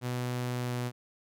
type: tone with pitch glide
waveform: sawtooth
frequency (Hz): 123.8 to 122.87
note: B2 to B2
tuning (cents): +5 to -8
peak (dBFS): -27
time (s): 0.01-0.92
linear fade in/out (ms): 50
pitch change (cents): -13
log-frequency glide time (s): 0.47-0.75
effects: none